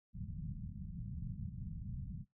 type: low-pass noise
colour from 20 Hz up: white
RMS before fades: -44 dBFS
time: 0.13-2.25 s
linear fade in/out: 50 ms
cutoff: 190 Hz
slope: 48 dB/octave
effects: noise-tail reverb RT60 0.2 s tail -22 dB re dry